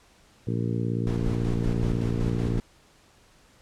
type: harmonic tone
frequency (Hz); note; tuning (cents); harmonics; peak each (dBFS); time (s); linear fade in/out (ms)
58; A#1; -8; 2 / 3 / 4 / 5 / 6 / 7 / 8; -27 / -31 / -33 / -35 / -37 / -38 / -39; 0.47-2.6; 5
type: noise with tremolo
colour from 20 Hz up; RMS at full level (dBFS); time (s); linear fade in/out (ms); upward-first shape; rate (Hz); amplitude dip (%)
brown; -29; 1.07-2.6; 0; square; 5.3; 35
effects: pink hiss -58 dBFS RMS until 3.61 s + low-pass 9000 Hz 12 dB/octave